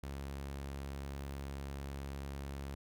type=tone; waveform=sawtooth; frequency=69.2 Hz; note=C#2; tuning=2 cents flat; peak=-37 dBFS; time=0.03-2.75 s; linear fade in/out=5 ms; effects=none